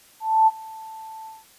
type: tone with ADSR envelope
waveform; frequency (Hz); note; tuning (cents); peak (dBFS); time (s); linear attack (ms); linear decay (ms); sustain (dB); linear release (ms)
sine; 882; A5; +4; -11; 0.2-1.45; 270; 34; -24; 190
effects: white hiss -53 dBFS RMS until 1.58 s + resampled to 32000 Hz